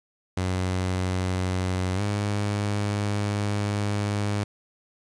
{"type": "tone with pitch glide", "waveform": "sawtooth", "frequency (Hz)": [92.5, 102.64], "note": ["F#2", "G#2"], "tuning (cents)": [0, -20], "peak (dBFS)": -20, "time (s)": [0.37, 4.44], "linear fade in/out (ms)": 5, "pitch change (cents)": 180, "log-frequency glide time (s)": [1.95, 2.01], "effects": ["resampled to 22050 Hz", "8-bit"]}